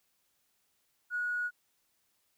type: tone with tanh clipping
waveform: triangle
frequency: 1456 Hz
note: F#6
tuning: 28 cents flat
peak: -30 dBFS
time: 1.1-1.51 s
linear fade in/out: 50 ms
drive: 2 dB
effects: white hiss -75 dBFS RMS until 2.37 s